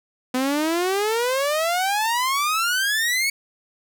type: exponential sweep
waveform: sawtooth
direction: up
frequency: 250 to 2242 Hz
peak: -16 dBFS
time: 0.34-3.3 s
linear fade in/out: 5 ms
effects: none

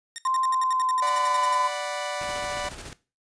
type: tone bursts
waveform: 5% pulse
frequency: 1845 Hz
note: A#6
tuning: 18 cents flat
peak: -21 dBFS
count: 16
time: 0.16-1.547 s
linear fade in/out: 0 ms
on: 22 ms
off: 69 ms
type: tone with pitch glide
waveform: sine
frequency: 1044 to 1010.8 Hz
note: C6 to B5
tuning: -4 to +40 cents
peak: -22 dBFS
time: 0.25-1.68 s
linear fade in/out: 5 ms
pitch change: -56 cents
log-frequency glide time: 0.41-1.43 s
type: chord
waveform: sawtooth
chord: B minor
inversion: first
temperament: equal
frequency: 587.3 / 740 / 987.8 Hz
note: D5 / F#5 / B5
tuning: 0 / 0 / 0 cents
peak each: -27 / -30 / -31 dBFS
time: 1.02-2.69 s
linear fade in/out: 5 ms
type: noise with tremolo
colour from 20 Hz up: pink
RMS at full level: -38 dBFS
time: 2.21-2.93 s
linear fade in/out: 0 ms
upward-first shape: square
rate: 14 Hz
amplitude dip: 45%
effects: noise-tail reverb RT60 0.3 s tail -17 dB re dry + resampled to 22050 Hz

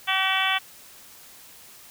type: harmonic tone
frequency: 381.5 Hz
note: G4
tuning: 47 cents flat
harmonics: 2 / 3 / 4 / 5 / 6 / 7 / 8 / 9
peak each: -29 / -29 / -29 / -29 / -29 / -29 / -29 / -29 dBFS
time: 0.07-0.59 s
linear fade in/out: 20 ms
effects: white hiss -48 dBFS RMS until 1.9 s

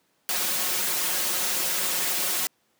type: noise with comb filter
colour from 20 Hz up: white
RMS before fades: -26 dBFS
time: 0.29-2.47 s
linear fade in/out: 0 ms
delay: 5.5 ms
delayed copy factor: +0.8
effects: pink hiss -68 dBFS RMS until 2.79 s + high-pass 200 Hz 12 dB/octave

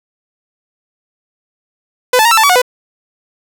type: tone with pitch steps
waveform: sawtooth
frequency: 501 / 873 / 934 / 1328 / 883 / 1139 / 727 / 498.9 Hz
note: B4 / A5 / A#5 / E6 / A5 / C#6 / F#5 / B4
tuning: +25 / -14 / +3 / +12 / +6 / +47 / -31 / +17 cents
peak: -3 dBFS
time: 2.13-2.618 s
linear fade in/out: 5 ms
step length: 61 ms
effects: none

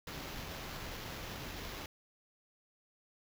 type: noise with sample-and-hold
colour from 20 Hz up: pink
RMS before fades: -44 dBFS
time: 0.07-1.86 s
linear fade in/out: 2 ms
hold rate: 8820 Hz
effects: none

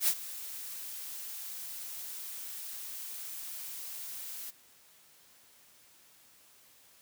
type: noise with ADSR envelope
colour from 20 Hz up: blue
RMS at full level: -25 dBFS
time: 0-4.51 s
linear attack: 77 ms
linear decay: 63 ms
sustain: -17 dB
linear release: 16 ms
effects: white hiss -61 dBFS RMS until 7.01 s + high-pass 60 Hz 12 dB/octave

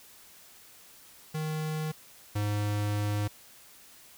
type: tone pair in turn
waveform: square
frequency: 155.56 / 103.82 Hz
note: D#3 / G#2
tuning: 0 / 0 cents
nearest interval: perfect fifth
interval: 700 cents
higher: first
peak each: -31 / -28 dBFS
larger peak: second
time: 1.34-1.92 / 2.35-3.28 s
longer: second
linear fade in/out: 10 ms
effects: white hiss -54 dBFS RMS until 4.17 s

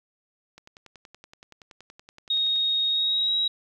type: click train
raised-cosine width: 0.2 ms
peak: -29 dBFS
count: 22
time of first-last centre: 0.58-2.561 s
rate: 10.6 Hz
type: tone with pitch glide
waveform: sine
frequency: 3737 to 3844 Hz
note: A#7 to B7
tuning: +4 to -48 cents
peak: -21 dBFS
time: 2.3-3.48 s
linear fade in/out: 5 ms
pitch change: +48 cents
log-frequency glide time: 2.88-3.33 s
effects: 10-bit

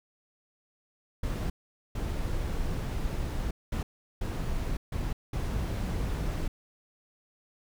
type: noise bursts at uneven times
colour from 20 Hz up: brown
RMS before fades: -31 dBFS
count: 6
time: 1.23-1.5 / 1.95-3.51 / 3.72-3.83 / 4.21-4.77 / 4.92-5.13 / 5.33-6.48 s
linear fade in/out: 5 ms
effects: none

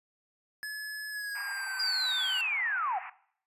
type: tone with pitch glide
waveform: square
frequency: 1708 to 1521.7 Hz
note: G#6 to F#6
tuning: +48 to +48 cents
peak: -35 dBFS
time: 0.63-2.41 s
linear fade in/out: 0 ms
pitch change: -200 cents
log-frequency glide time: 1.1-1.85 s
type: band-pass noise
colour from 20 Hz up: pink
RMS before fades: -44 dBFS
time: 1.35-3.1 s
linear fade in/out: 5 ms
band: 760 to 2600 Hz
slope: 96 dB/octave
type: linear sweep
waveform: sine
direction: down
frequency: 4910 to 699 Hz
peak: -28 dBFS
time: 1.79-2.99 s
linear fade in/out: 10 ms
effects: noise-tail reverb RT60 0.6 s tail -17 dB re dry + resampled to 32000 Hz

